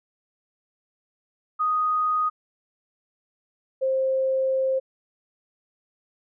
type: tone pair in turn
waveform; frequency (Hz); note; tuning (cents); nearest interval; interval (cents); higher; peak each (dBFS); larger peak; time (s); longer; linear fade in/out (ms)
sine; 1244.5 / 528.1; D#6 / C5; 0 / +16; octave + minor third; 1484; first; -20; neither; 1.59-2.3 / 3.81-4.8; second; 20
effects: none